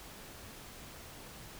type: silence
effects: pink hiss -50 dBFS RMS until 1.59 s